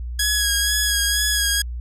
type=tone with vibrato; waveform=10% pulse; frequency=1661.2 Hz; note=G#6; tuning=in tune; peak=-9 dBFS; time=0.19-1.62 s; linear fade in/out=5 ms; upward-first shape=sine; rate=2.1 Hz; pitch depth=28 cents each way; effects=added 60 Hz sine -26 dBFS peak until 1.8 s